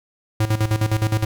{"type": "tone with tremolo", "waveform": "square", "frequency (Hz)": 108.5, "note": "A2", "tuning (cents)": -24, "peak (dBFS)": -16, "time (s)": [0.4, 1.25], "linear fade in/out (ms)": 5, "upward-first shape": "square", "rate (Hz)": 9.7, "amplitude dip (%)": 75, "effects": []}